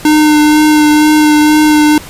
square tone with vibrato, 303.1 Hz, D#4, 45 cents flat, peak -5 dBFS, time 0.05-1.98 s, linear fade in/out 2 ms, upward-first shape sine, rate 2.1 Hz, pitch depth 14 cents each way, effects pink hiss -30 dBFS RMS until 2.09 s + resampled to 32000 Hz

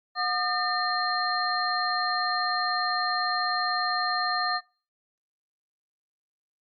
sine tone cluster, 726 / 1217 / 1805 / 4188 Hz, F#5 / D#6 / A6 / C8, -33 / -39 / +44 / +1 cents, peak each -30 / -29 / -31 / -30 dBFS, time 0.15-4.61 s, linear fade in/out 50 ms, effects noise-tail reverb RT60 0.4 s tail -24 dB re dry + Opus 48 kbps

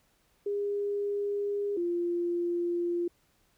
sine tone pair in turn, 406.6 / 346.8 Hz, G#4 / F4, -37 / -12 cents, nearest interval minor third, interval 275 cents, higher first, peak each -28 / -27 dBFS, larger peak second, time 0.46-1.77 / 1.77-3.08 s, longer neither, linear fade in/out 5 ms, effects pink hiss -69 dBFS RMS until 3.57 s

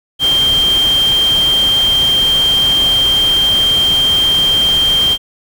sine tone in noise, 3170 Hz, G7, 19 cents sharp, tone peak -9 dBFS, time 0.19-5.18 s, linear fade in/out 50 ms, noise pink, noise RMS -23 dBFS, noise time 0.19-5.18 s, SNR +11 dB, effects none

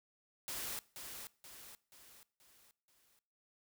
white noise with echo, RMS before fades -42 dBFS, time 0.48-0.79 s, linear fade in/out 0 ms, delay 480 ms, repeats 5, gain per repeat -6 dB, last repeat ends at 3.19 s, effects noise-tail reverb RT60 0.6 s tail -22 dB re dry

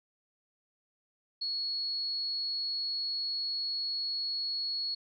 sine tone, 4350 Hz, C#8, 33 cents flat, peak -31 dBFS, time 1.41-4.95 s, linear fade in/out 10 ms, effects none

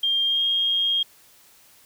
sine tone with pitch glide, 3200 to 3241 Hz, G7 to G#7, +35 to -43 cents, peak -19 dBFS, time 0.03-1.03 s, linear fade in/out 5 ms, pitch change +22 cents, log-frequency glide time 0.24-0.43 s, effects white hiss -54 dBFS RMS until 1.85 s

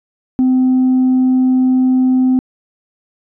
sine tone, 257 Hz, C4, 31 cents flat, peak -7 dBFS, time 0.39-2.39 s, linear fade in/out 0 ms, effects tanh soft clip ceiling -7 dBFS

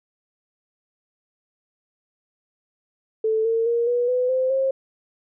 sine tone with pitch steps, 440 / 454.5 / 469.4 / 484.8 / 500.8 / 517.2 / 534.2 Hz, A4 / A#4 / A#4 / B4 / B4 / C5 / C5, 0 / -44 / +12 / -32 / +24 / -20 / +36 cents, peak -18 dBFS, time 3.24-4.71 s, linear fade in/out 5 ms, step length 210 ms, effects none

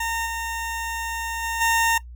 20% pulse tone with level steps, 916 Hz, A#5, 31 cents flat, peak -19 / -22 / -20 / -13 dBFS, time 0-1.98 s, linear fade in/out 5 ms, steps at 0.25 / 1.42 / 1.6 s, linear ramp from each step 20 ms, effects noise-tail reverb RT60 0.1 s tail -18 dB re dry + added 60 Hz sine -37 dBFS peak until 2.15 s

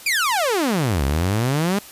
sawtooth exponential two-way sweep, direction down then up, 2489 to 65.41 to 209.8 Hz, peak -14 dBFS, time 0.06-1.79 s, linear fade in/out 5 ms, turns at 1.04 s, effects white hiss -41 dBFS RMS until 1.91 s + resampled to 32000 Hz

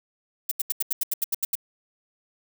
violet noise bursts, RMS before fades -24 dBFS, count 11, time 0.49-1.554 s, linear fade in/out 5 ms, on 24 ms, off 80 ms, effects none

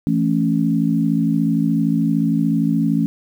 sine chord, A major, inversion second, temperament equal with one note detuned, 166.63 / 220 / 277.2 Hz, E3 / A3 / C#4, +19 / 0 / 0 cents, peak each -19 dBFS, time 0.07-3.06 s, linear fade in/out 0 ms, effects 8-bit

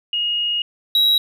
sine / triangle tone pair in turn, 2869 / 3862 Hz, F7 / B7, +46 / -39 cents, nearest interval perfect fourth, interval 515 cents, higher second, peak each -18 / -11 dBFS, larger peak second, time 0.13-0.62 / 0.95-1.18 s, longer first, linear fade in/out 2 ms, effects none

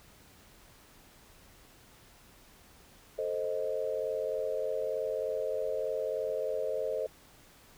sine chord, A diminished, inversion none, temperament equal, 440 / 523.3 / 622.3 Hz, A4 / C5 / Eb5, 0 / 0 / 0 cents, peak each -35 / -34 / -35 dBFS, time 3.18-7.07 s, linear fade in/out 10 ms, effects pink hiss -58 dBFS RMS until 7.77 s

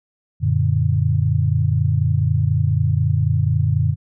sine chord, Gb augmented, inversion none, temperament equal, 92.5 / 116.54 / 146.83 Hz, Gb2 / Bb2 / D3, 0 / 0 / 0 cents, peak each -19 dBFS, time 0.4-3.96 s, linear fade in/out 50 ms, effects none

